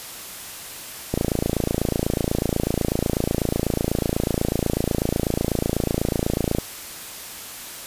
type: click train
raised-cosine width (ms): 2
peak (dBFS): -7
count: 154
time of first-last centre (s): 1.14-6.585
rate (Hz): 28.1
effects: white hiss -36 dBFS RMS until 7.86 s + resampled to 32000 Hz